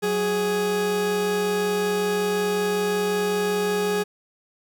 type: tone pair together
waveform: 40% pulse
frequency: 185.31 / 416 Hz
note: F#3 / G#4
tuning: +3 / +3 cents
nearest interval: octave + major second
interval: 1400 cents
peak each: -28 / -21 dBFS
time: 0.02-4.04 s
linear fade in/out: 20 ms
effects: none